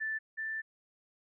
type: tone pair in turn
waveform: sine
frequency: 1760 / 1769.2 Hz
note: A6 / A6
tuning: 0 / +9 cents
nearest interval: unison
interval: 9 cents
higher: second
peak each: -32 / -34 dBFS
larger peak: first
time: 0-0.19 / 0.37-0.62 s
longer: second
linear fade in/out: 20 ms
effects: none